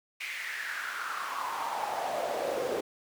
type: noise with high-pass filter sweep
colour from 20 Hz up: brown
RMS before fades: -34 dBFS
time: 0.2-2.81 s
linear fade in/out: 10 ms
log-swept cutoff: 2300 to 440 Hz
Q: 5
effects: none